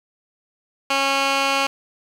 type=tone with band-pass filter; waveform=15% pulse; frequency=274.1 Hz; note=C#4; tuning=19 cents flat; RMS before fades=-20 dBFS; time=0.9-1.67 s; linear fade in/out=5 ms; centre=2500 Hz; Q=0.82; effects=8-bit